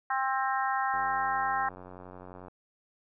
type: harmonic tone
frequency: 265 Hz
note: C4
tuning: 22 cents sharp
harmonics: 3 / 4 / 5 / 6 / 7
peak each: -30 / -32 / -34 / -36 / -37 dBFS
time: 0.1-1.69 s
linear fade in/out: 5 ms
type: click train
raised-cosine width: 1 ms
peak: -32 dBFS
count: 142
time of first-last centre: 0.94-2.483 s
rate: 91.4 Hz
effects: none